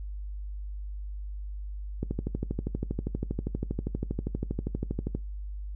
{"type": "click train", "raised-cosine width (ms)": 3, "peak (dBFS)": -17, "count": 40, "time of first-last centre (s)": [2.03, 5.15], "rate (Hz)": 12.5, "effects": ["noise-tail reverb RT60 0.2 s tail -21 dB re dry", "added 50 Hz sine -34 dBFS peak until 5.75 s"]}